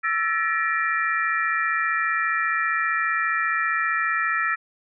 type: tone cluster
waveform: sine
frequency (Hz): 1328 / 1742 / 1897 / 2364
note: E6 / A6 / A#6 / D7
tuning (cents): +12 / -18 / +30 / +11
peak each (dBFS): -24 / -27 / -26 / -30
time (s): 0.03-4.56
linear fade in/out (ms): 20
effects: none